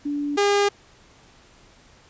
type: tone pair in turn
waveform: sine / sawtooth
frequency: 289.6 / 405.3 Hz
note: D4 / G#4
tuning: -24 / -42 cents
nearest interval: tritone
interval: 582 cents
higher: second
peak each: -23 / -13 dBFS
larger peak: second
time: 0.05-0.37 / 0.37-0.69 s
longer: neither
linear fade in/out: 10 ms
effects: pink hiss -53 dBFS RMS until 2.09 s + resampled to 16000 Hz